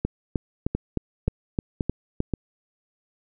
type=two click trains; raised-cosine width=3 ms; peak=-11 / -10 dBFS; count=4 / 8; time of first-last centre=0.75-2.337 / 0.05-2.204 s; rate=1.89 / 3.25 Hz; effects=none